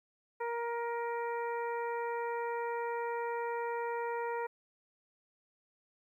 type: harmonic tone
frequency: 470 Hz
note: A#4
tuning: 14 cents sharp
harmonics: 1 / 2 / 3 / 4 / 5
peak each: -36 / -37 / -46 / -46 / -51 dBFS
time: 0.4-4.47 s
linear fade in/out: 10 ms
effects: 12-bit